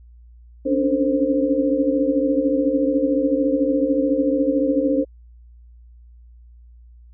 sine tone cluster, 268 / 278.4 / 292.2 / 454 / 526 Hz, C4 / C#4 / D4 / A#4 / C5, +42 / +8 / -9 / -46 / +9 cents, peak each -28 / -22 / -21 / -27 / -21 dBFS, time 0.65-5.05 s, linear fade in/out 20 ms, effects added 59 Hz sine -43 dBFS peak until 7.13 s

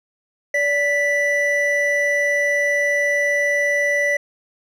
triangle tone pair together, 578 / 1973.6 Hz, D5 / B6, -28 / -2 cents, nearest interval octave + major sixth, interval 2126 cents, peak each -19 / -16 dBFS, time 0.54-4.17 s, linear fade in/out 5 ms, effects none

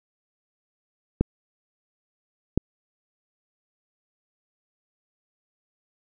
clicks, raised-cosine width 3 ms, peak -6 dBFS, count 2, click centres 1.21 / 2.576 s, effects none

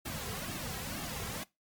pink noise with flanger, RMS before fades -39 dBFS, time 0.05-1.44 s, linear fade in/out 10 ms, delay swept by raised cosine 2 to 3.4 ms, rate 2.1 Hz, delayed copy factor -0.75, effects noise-tail reverb RT60 0.2 s tail -20 dB re dry + MP3 96 kbps

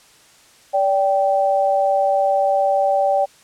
sine tone pair together, 577.7 / 781 Hz, D5 / G5, -29 / -7 cents, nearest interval perfect fourth, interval 522 cents, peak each -17 dBFS, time 0.73-3.26 s, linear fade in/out 20 ms, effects white hiss -50 dBFS RMS until 3.43 s + low-pass 9000 Hz 12 dB/octave

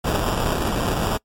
pink noise with sample-and-hold, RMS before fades -22 dBFS, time 0.04-1.18 s, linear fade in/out 10 ms, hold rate 2100 Hz, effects noise-tail reverb RT60 0.1 s tail -24 dB re dry + MP3 64 kbps

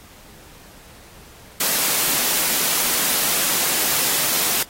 white high-pass noise, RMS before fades -20 dBFS, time 1.6-4.63 s, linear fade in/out 5 ms, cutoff 140 Hz, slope 48 dB/octave, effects pink hiss -46 dBFS RMS until 4.69 s + AAC 48 kbps

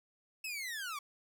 sawtooth linear sweep, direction down, 2637 to 1108.7 Hz, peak -35 dBFS, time 0.44-0.99 s, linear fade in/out 5 ms, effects none

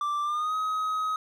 triangle tone with pitch glide, 1174.7 to 1266.3 Hz, D6 to D#6, 0 to +30 cents, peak -24 dBFS, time 0.01-1.16 s, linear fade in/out 2 ms, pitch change +130 cents, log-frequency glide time 0.23-0.55 s, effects none

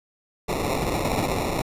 blue noise with sample-and-hold, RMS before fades -25 dBFS, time 0.48-1.62 s, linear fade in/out 10 ms, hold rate 1575 Hz, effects resampled to 32000 Hz

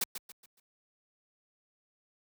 white noise with echo, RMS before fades -30 dBFS, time 0.01-0.04 s, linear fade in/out 5 ms, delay 140 ms, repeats 4, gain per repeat -9 dB, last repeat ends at 0.6 s, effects high-pass 60 Hz 12 dB/octave

